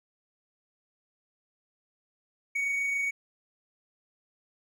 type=tone with amplitude modulation; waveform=triangle; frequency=2238 Hz; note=C#7; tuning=16 cents sharp; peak=-24 dBFS; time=2.55-3.11 s; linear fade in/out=10 ms; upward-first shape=sine; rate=27.1 Hz; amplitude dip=25%; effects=none